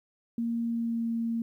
sine tone with pitch glide, 232.5 to 230.1 Hz, A#3 to A#3, -4 to -22 cents, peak -27 dBFS, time 0.38-1.42 s, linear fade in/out 2 ms, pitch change -18 cents, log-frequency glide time 0.66-1.09 s, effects 11-bit

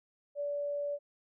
sine tone, 577 Hz, D5, 31 cents flat, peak -32 dBFS, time 0.35-0.99 s, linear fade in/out 50 ms, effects none

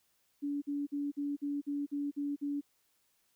sine tone bursts, 286.6 Hz, D4, 42 cents flat, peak -32 dBFS, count 9, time 0.42-2.612 s, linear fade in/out 20 ms, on 200 ms, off 49 ms, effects white hiss -74 dBFS RMS until 3.35 s

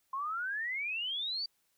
sine exponential sweep, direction up, 1046.5 to 4699 Hz, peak -33 dBFS, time 0.13-1.46 s, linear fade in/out 5 ms, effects white hiss -75 dBFS RMS until 1.77 s

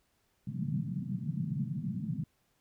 white band-pass noise, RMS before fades -35 dBFS, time 0.47-2.24 s, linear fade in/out 5 ms, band 120 to 210 Hz, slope 48 dB/octave, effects pink hiss -74 dBFS RMS until 2.6 s

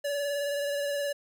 square tone with vibrato, 572 Hz, D5, 46 cents flat, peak -29 dBFS, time 0.04-1.13 s, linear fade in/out 10 ms, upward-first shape sine, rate 19 Hz, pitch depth 24 cents each way, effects none

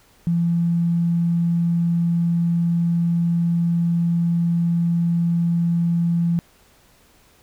triangle tone with tanh clipping, 170 Hz, F3, 46 cents flat, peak -16 dBFS, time 0.27-6.39 s, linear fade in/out 0 ms, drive 3 dB, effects pink hiss -55 dBFS RMS until 7.42 s

